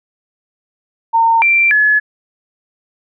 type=tone with pitch steps; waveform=sine; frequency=913 / 2356 / 1705 Hz; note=A#5 / D7 / G#6; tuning=-36 / +5 / +45 cents; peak=-8 dBFS; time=1.13-2 s; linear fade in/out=20 ms; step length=290 ms; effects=none